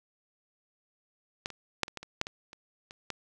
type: clicks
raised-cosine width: 0.2 ms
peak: -15 / -26 / -8 / -25 / -20 / -26 / -10 / -21 / -29 / -28 / -17 dBFS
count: 11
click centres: 1.459 / 1.503 / 1.833 / 1.881 / 1.973 / 2.03 / 2.214 / 2.269 / 2.531 / 2.909 / 3.103 s
effects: none